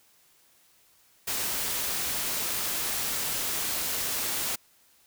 white noise, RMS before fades -30 dBFS, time 1.27-4.56 s, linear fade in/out 10 ms, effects white hiss -62 dBFS RMS until 5.06 s

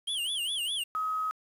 square tone with vibrato, 3104 Hz, G7, 18 cents flat, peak -30 dBFS, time 0.07-0.84 s, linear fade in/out 10 ms, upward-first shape sine, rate 4.9 Hz, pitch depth 190 cents each way
sine tone, 1269 Hz, D#6, 34 cents sharp, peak -28 dBFS, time 0.95-1.31 s, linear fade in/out 0 ms
effects resampled to 32000 Hz + 9-bit

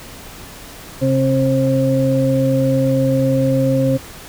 harmonic tone, 133.1 Hz, C3, 30 cents sharp, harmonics 1 / 2 / 4, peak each -17 / -17 / -17 dBFS, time 1.01-3.98 s, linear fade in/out 20 ms, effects pink hiss -36 dBFS RMS until 4.28 s

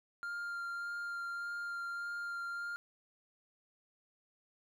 triangle tone with vibrato, 1396.9 Hz, F6, in tune, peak -36 dBFS, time 0.23-2.76 s, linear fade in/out 0 ms, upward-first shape sine, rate 1.7 Hz, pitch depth 10 cents each way, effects none

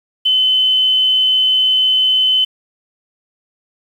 sine tone, 3042 Hz, F#7, 47 cents sharp, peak -10 dBFS, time 0.25-2.45 s, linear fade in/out 10 ms, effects 7-bit

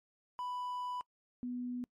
triangle / sine tone pair in turn, 991 / 246.6 Hz, B5 / B3, +6 / -2 cents, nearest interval 2 octaves, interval 2408 cents, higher first, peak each -35 / -36 dBFS, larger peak first, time 0.39-1.01 / 1.43-1.84 s, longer first, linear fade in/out 0 ms, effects noise-tail reverb RT60 0.1 s tail -25 dB re dry + MP3 64 kbps

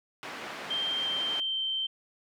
white low-pass noise, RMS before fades -40 dBFS, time 0.23-1.4 s, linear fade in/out 0 ms, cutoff 2200 Hz, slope 12 dB/octave
sine tone with pitch glide, 3162 to 3117 Hz, G7 to G7, +14 to -11 cents, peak -28 dBFS, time 0.7-1.87 s, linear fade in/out 10 ms, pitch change -25 cents, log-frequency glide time 0.97-1.61 s
effects high-pass 200 Hz 12 dB/octave

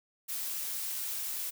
blue noise, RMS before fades -36 dBFS, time 0.28-1.51 s, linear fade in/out 20 ms, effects none

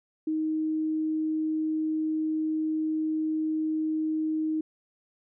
sine tone, 313.2 Hz, D#4, 11 cents sharp, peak -25 dBFS, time 0.27-4.61 s, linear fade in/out 5 ms, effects none

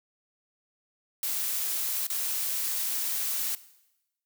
blue noise with dropouts, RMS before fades -30 dBFS, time 1.23-3.55 s, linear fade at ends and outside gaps 1 ms, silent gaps 2.068-2.101 s, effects noise-tail reverb RT60 0.9 s tail -17 dB re dry

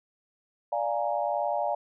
sine chord, Bb dominant seventh, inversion first, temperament equal, 587.3 / 698.5 / 830.6 / 932.3 Hz, D5 / F5 / Ab5 / Bb5, 0 / 0 / 0 / 0 cents, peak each -30 / -30 / -31 / -35 dBFS, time 0.72-1.75 s, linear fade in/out 5 ms, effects none

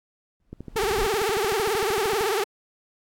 brown noise with exponential growth, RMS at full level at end -28 dBFS, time 0.4-1.05 s, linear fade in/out 1 ms, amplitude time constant 140 ms
click train, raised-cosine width 3 ms, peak -23 dBFS, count 23, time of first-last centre 0.53-2.209 s, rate 13.1 Hz
sawtooth tone with vibrato, 415.3 Hz, G#4, in tune, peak -18 dBFS, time 0.76-2.44 s, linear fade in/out 5 ms, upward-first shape triangle, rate 18 Hz, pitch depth 200 cents each way
effects AAC 64 kbps

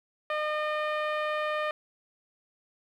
10% pulse tone with low-pass filter, 608 Hz, D#5, 40 cents flat, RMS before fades -30 dBFS, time 0.3-1.71 s, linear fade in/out 2 ms, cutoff 1700 Hz, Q 0.63, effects 10-bit

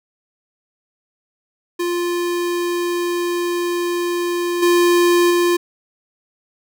square tone with level steps, 349.2 Hz, F4, in tune, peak -19 / -12 / -14 dBFS, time 1.79-5.57 s, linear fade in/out 10 ms, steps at 4.62 / 5.3 s, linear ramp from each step 10 ms, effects none

